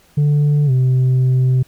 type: tone with pitch glide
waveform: sine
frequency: 146.83 to 128.56 Hz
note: D3 to C3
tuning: 0 to -30 cents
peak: -8 dBFS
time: 0.17-1.63 s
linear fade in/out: 10 ms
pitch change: -230 cents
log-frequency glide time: 0.66-0.71 s
effects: tanh soft clip ceiling -10 dBFS + pink hiss -52 dBFS RMS until 1.67 s